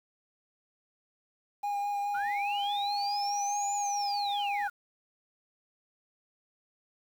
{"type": "tone with vibrato", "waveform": "triangle", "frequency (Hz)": 813, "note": "G#5", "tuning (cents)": -37, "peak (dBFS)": -27, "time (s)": [1.63, 4.68], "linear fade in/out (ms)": 10, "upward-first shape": "sine", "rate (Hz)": 4.8, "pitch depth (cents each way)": 14}
{"type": "linear two-way sweep", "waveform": "sine", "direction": "up then down", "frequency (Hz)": [1368, 7080, 1368], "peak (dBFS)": -34, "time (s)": [2.14, 4.7], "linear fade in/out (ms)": 10, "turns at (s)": 3.73}
{"effects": ["tanh soft clip ceiling -20 dBFS", "9-bit"]}